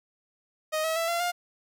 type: tone with pitch steps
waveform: sawtooth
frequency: 623 / 642.7 / 663.1 / 684.1 / 705.8 Hz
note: D#5 / E5 / E5 / F5 / F5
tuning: +2 / -44 / +10 / -36 / +18 cents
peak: -22 dBFS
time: 0.72-1.32 s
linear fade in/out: 20 ms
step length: 120 ms
effects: none